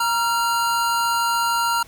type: tone pair together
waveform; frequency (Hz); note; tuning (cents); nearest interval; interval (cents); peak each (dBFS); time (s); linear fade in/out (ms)
square; 940 / 1376.7; A#5 / F6; +14 / -25; perfect fifth; 661; -22 / -22; 0-1.83; 5
effects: pink hiss -48 dBFS RMS until 1.87 s